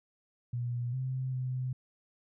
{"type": "tone with pitch steps", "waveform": "sine", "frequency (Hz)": [121, 130.1, 128], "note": ["B2", "C3", "C3"], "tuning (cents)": [-35, -9, -38], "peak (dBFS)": -31, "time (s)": [0.53, 1.73], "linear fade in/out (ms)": 5, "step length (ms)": 400, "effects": []}